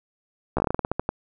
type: slowing click train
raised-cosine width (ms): 1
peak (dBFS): -9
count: 13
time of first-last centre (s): 0.57-1.091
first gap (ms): 14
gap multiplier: 1.19
effects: none